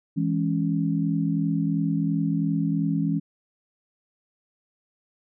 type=chord; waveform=sine; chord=C# minor; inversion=first; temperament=equal; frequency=164.81 / 207.7 / 277.2 Hz; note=E3 / G#3 / C#4; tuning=0 / 0 / 0 cents; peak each=-24 / -28 / -26 dBFS; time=0.16-3.2 s; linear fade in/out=20 ms; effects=none